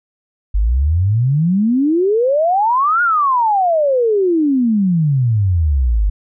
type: exponential two-way sweep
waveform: sine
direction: up then down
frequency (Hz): 47.53 to 1454 to 47.53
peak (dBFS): -11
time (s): 0.54-6.1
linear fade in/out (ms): 10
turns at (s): 3.02
effects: none